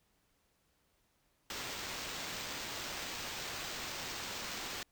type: noise with sample-and-hold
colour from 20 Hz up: white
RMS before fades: -42 dBFS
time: 1.5-4.83 s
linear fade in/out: 2 ms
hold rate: 11025 Hz
effects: pink hiss -75 dBFS RMS until 4.91 s